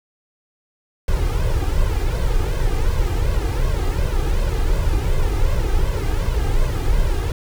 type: noise with flanger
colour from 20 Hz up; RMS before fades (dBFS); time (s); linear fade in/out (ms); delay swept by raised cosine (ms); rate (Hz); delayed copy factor
brown; -18; 1.08-7.32; 2; 1.9 to 2.5; 2.7; +0.75
effects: none